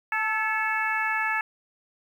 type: harmonic tone with a mistuned harmonic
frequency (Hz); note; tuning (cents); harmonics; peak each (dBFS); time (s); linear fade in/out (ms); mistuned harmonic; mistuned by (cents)
440; A4; 0; 2 / 3 / 4 / 5 / 6; -30 / -31 / -27 / -31 / -34; 0.12-1.41; 2; 4; -41
effects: 9-bit